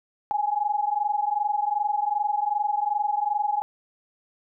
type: tone pair together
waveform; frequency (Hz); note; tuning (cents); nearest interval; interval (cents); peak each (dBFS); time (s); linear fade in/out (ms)
sine; 820.4 / 843; G#5 / G#5; -21 / +26; unison; 47; -25; 0.31-3.62; 0
effects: none